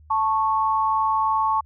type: tone pair together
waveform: sine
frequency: 880 / 1103 Hz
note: A5 / C#6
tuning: 0 / -9 cents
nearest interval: major third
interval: 391 cents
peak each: -21 dBFS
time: 0.1-1.61 s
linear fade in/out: 10 ms
effects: added 76 Hz sine -47 dBFS peak until 1.65 s